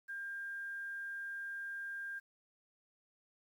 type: tone with quantisation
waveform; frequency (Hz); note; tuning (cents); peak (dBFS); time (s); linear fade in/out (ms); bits
sine; 1600; G6; +35; -40; 0.08-2.2; 20; 11
effects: none